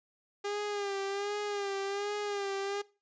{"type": "tone with vibrato", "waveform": "sawtooth", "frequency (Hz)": 403.5, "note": "G#4", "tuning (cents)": -50, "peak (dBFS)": -29, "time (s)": [0.44, 2.82], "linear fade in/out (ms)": 10, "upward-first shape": "sine", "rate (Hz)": 1.3, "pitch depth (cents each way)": 50, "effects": ["noise-tail reverb RT60 0.3 s tail -20 dB re dry", "resampled to 16000 Hz"]}